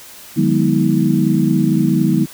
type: tone cluster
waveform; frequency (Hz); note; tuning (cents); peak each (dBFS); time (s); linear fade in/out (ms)
sine; 151 / 180.6 / 204.8 / 242.2 / 319.5; D3 / F#3 / G#3 / B3 / D#4; +48 / -42 / -24 / -34 / +46; -18; 0.36-2.26; 20
effects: white hiss -38 dBFS RMS until 2.33 s